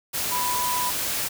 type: tone in noise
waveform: sine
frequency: 987.8 Hz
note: B5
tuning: in tune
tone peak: -25 dBFS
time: 0.31-0.91 s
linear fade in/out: 20 ms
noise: white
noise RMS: -27 dBFS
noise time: 0.13-1.29 s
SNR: -1 dB
effects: none